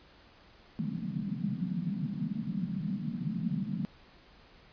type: band-pass noise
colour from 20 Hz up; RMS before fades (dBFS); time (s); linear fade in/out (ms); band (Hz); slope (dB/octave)
white; -34; 0.79-3.85; 0; 150 to 220; 48
effects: pink hiss -58 dBFS RMS until 4.72 s + resampled to 11025 Hz